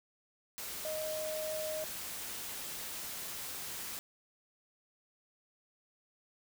sine tone in noise, 622.3 Hz, D#5, in tune, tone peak -36 dBFS, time 0.85-1.84 s, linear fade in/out 0 ms, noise white, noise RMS -42 dBFS, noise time 0.58-3.99 s, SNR +3 dB, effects none

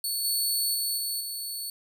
15% pulse tone with level steps, 4435 Hz, C#8, in tune, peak -21 / -18 / -20 / -22 / -26 dBFS, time 0.04-1.7 s, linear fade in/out 2 ms, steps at 0.24 / 0.74 / 0.97 / 1.2 s, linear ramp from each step 10 ms, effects none

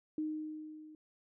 sine tone with level ramp, 308.9 Hz, D#4, 12 cents flat, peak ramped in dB -32 to -51 dBFS, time 0.18-0.95 s, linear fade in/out 2 ms, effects none

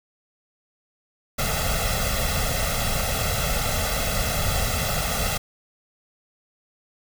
pink noise with comb filter, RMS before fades -24 dBFS, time 1.38-5.38 s, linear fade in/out 10 ms, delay 1.5 ms, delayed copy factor +1, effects none

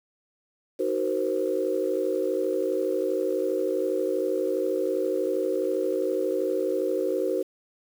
sine chord, C half-diminished seventh, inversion first, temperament just, 314 / 376.7 / 470.9 / 523.3 Hz, Eb4 / Gb4 / Bb4 / C5, +16 / +31 / +18 / 0 cents, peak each -31 / -27 / -29 / -28 dBFS, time 0.79-7.43 s, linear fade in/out 10 ms, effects tanh soft clip ceiling -13 dBFS + 8-bit

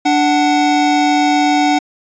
square tone pair together, 293.8 / 745.5 Hz, D4 / F#5, +1 / +13 cents, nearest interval octave + major third, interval 1612 cents, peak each -14 dBFS, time 0.05-1.79 s, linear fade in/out 10 ms, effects resampled to 16000 Hz

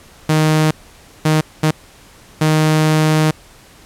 sawtooth tone bursts at uneven times, 155.56 Hz, D#3, in tune, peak -7 dBFS, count 4, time 0.29-0.71 / 1.25-1.41 / 1.63-1.71 / 2.41-3.31 s, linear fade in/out 5 ms, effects pink hiss -44 dBFS RMS until 3.85 s + low-pass 12000 Hz 12 dB/octave

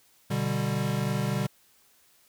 square chord, G major, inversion first, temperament equal, 123.47 / 146.83 / 196 Hz, B2 / D3 / G3, 0 / 0 / 0 cents, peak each -31 dBFS, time 0.3-1.47 s, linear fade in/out 10 ms, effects white hiss -62 dBFS RMS until 2.28 s

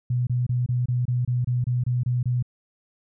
sine tone bursts, 123.47 Hz, B2, in tune, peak -20 dBFS, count 12, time 0.1-2.426 s, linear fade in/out 5 ms, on 170 ms, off 26 ms, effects none

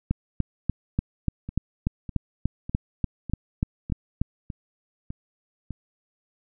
two click trains, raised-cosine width 5 ms, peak -10 / -21 dBFS, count 15 / 8, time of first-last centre 0.11-4.216 / 1.49-5.707 s, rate 3.41 / 1.66 Hz, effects none

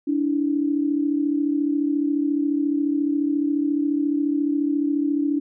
sine tone pair together, 288.5 / 322.8 Hz, D4 / E4, -31 / -36 cents, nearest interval major second, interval 195 cents, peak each -20 / -25 dBFS, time 0.07-5.4 s, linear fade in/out 10 ms, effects none

